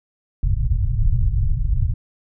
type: low-pass noise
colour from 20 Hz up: pink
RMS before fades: -18 dBFS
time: 0.43-1.94 s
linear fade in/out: 2 ms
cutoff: 130 Hz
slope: 48 dB/octave
effects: none

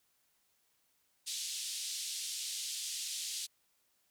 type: band-pass noise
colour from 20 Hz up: pink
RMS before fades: -40 dBFS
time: 1.26-3.47 s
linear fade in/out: 20 ms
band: 3400 to 10000 Hz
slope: 24 dB/octave
effects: white hiss -75 dBFS RMS until 4.1 s

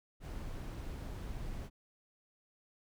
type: noise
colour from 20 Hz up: brown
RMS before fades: -42 dBFS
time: 0.2-1.7 s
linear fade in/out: 50 ms
effects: none

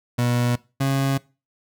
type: tone pair in turn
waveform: 30% pulse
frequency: 121.5 / 136.38 Hz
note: B2 / C#3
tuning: -28 / -28 cents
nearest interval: major second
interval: 200 cents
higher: second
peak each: -16 dBFS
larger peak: neither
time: 0.18-0.56 / 0.8-1.18 s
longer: neither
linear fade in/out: 10 ms
effects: noise-tail reverb RT60 0.3 s tail -21 dB re dry

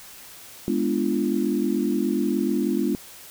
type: chord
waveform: sine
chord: G# diminished seventh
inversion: none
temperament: equal with one note detuned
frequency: 207.7 / 246.9 / 293.7 / 343.4 Hz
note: G#3 / B3 / D4 / F4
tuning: 0 / 0 / 0 / -29 cents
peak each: -26 dBFS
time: 0.68-2.95 s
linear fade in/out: 0 ms
effects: white hiss -44 dBFS RMS until 3.3 s

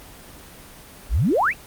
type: exponential sweep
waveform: sine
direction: up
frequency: 39.02 to 2842 Hz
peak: -16 dBFS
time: 1.09-1.54 s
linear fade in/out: 50 ms
effects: pink hiss -43 dBFS RMS until 1.66 s + Opus 24 kbps

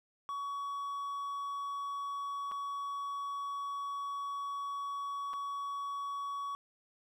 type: tone with dropouts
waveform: triangle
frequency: 1125 Hz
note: C#6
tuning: 25 cents sharp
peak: -34 dBFS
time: 0.29-6.55 s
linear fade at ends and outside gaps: 0 ms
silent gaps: 2.514-2.519 / 5.333-5.337 s
effects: none

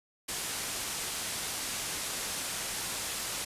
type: low-pass noise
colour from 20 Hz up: white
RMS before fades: -36 dBFS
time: 0.28-3.45 s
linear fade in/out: 10 ms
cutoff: 11000 Hz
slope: 24 dB/octave
effects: resampled to 32000 Hz

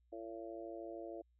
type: harmonic tone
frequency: 112.9 Hz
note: A2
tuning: 45 cents sharp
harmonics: 3 / 4 / 5 / 6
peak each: -48 / -52 / -50 / -50 dBFS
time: 0.12-1.22 s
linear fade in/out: 10 ms
effects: added 60 Hz sine -70 dBFS peak until 1.39 s

